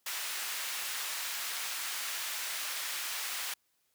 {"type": "high-pass noise", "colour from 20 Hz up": "pink", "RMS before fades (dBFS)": -37, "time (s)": [0.06, 3.54], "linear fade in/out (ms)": 5, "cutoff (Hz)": 1500, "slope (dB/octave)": 12, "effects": ["white hiss -75 dBFS RMS until 3.94 s"]}